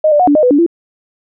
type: tone with pitch steps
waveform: sine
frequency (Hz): 620 / 590 / 727 / 289.7 / 613 / 497.6 / 287.9 / 339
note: D#5 / D5 / F#5 / D4 / D#5 / B4 / D4 / E4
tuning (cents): -6 / +8 / -31 / -24 / -26 / +13 / -34 / +49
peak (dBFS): -6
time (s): 0.04-0.664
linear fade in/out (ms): 5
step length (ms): 78
effects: none